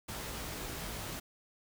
pink noise with comb filter, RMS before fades -41 dBFS, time 0.08-1.2 s, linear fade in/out 10 ms, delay 18 ms, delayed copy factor +0.55, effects none

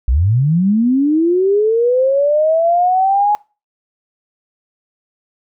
sine linear sweep, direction up, 54 to 840 Hz, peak -10 dBFS, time 0.08-3.35 s, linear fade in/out 0 ms, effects noise-tail reverb RT60 0.3 s tail -23 dB re dry

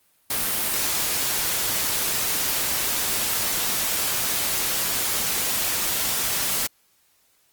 white noise, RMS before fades -24 dBFS, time 0.3-6.67 s, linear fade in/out 5 ms, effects white hiss -63 dBFS RMS until 7.52 s + Opus 32 kbps

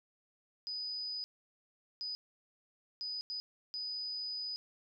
sine tone bursts at uneven times, 4978 Hz, D#8, in tune, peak -37 dBFS, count 5, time 0.67-1.24 / 2.01-2.15 / 3.01-3.21 / 3.3-3.4 / 3.74-4.56 s, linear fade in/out 0 ms, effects none

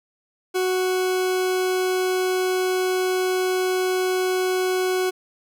40% pulse tone, 370 Hz, F#4, in tune, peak -19 dBFS, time 0.54-5.11 s, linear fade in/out 20 ms, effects none

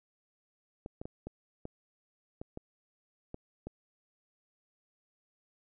clicks, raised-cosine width 2 ms, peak -27 dBFS, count 9, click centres 0.861 / 1.015 / 1.055 / 1.27 / 1.654 / 2.415 / 2.574 / 3.344 / 3.67 s, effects none

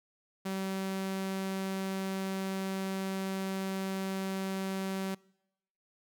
sawtooth tone, 191.8 Hz, G3, 37 cents flat, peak -29 dBFS, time 0.45-5.15 s, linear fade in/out 10 ms, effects noise-tail reverb RT60 0.9 s tail -25 dB re dry

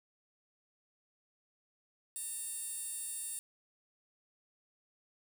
15% pulse tone with high-pass filter, 913 Hz, A#5, 36 cents flat, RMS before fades -41 dBFS, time 2.16-3.39 s, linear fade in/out 0 ms, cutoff 9200 Hz, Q 2, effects 10-bit

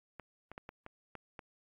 clicks, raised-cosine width 0.5 ms, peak -30 dBFS, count 7, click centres 0.197 / 0.516 / 0.579 / 0.691 / 0.864 / 1.153 / 1.392 s, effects AAC 64 kbps

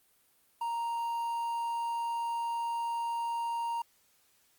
triangle tone with quantisation, 932.3 Hz, A#5, in tune, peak -29 dBFS, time 0.61-3.82 s, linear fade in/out 5 ms, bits 9, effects white hiss -68 dBFS RMS until 4.58 s + Opus 32 kbps

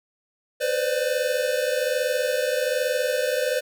square tone cluster, 498.8 / 520 / 594 Hz, B4 / C5 / D5, +17 / -11 / +20 cents, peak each -27 dBFS, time 0.6-3.61 s, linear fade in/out 20 ms, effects none

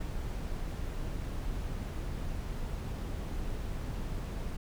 brown noise, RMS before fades -36 dBFS, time 0-4.57 s, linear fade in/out 10 ms, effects none

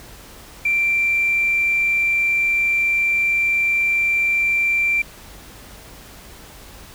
triangle tone with tanh clipping, 2355 Hz, D7, 4 cents sharp, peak -15 dBFS, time 0.65-5.02 s, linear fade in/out 5 ms, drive 1 dB, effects added 50 Hz sine -47 dBFS peak until 6.94 s + pink hiss -42 dBFS RMS until 6.94 s

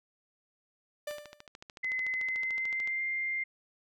45% pulse tone with exponential decay, 592 Hz, D5, 14 cents sharp, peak -33 dBFS, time 1.07-1.47 s, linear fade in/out 5 ms, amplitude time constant 86 ms
click train, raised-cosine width 0.2 ms, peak -28 dBFS, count 25, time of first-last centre 1.11-2.875 s, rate 13.6 Hz
sine tone with pitch glide, 2040 to 2100 Hz, C7 to C7, -44 to +6 cents, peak -30 dBFS, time 1.83-3.44 s, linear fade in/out 10 ms, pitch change +50 cents, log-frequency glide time 2.14-3.04 s
effects none

